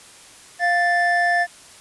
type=tone pair together; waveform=triangle; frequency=699 / 1761.4 Hz; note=F5 / A6; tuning=+1 / +1 cents; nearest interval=octave + major third; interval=1600 cents; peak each=-17 dBFS; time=0.59-1.47 s; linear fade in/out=50 ms; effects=white hiss -45 dBFS RMS until 1.8 s + resampled to 24000 Hz